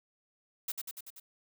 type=noise with echo; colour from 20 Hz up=blue; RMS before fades=-35 dBFS; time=0.68-0.72 s; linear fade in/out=5 ms; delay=96 ms; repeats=5; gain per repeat=-3 dB; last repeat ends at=1.2 s; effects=none